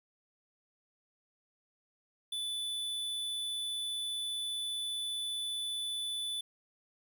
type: tone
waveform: square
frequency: 3485 Hz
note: A7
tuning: 17 cents flat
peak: -35 dBFS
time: 2.32-6.41 s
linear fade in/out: 5 ms
effects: none